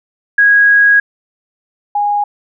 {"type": "tone pair in turn", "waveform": "sine", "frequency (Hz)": [1650, 822.9], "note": ["G#6", "G#5"], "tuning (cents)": [-12, -16], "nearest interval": "octave", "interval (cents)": 1204, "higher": "first", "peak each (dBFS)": [-5, -11], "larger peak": "first", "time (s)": [[0.38, 1], [1.95, 2.24]], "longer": "first", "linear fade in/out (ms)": 5, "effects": []}